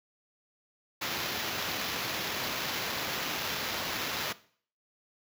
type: noise with sample-and-hold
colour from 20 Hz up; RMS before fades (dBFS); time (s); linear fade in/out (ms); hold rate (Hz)
white; -34; 1.01-4.33; 10; 8820
effects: noise-tail reverb RT60 0.5 s tail -18 dB re dry + high-pass 80 Hz 12 dB/octave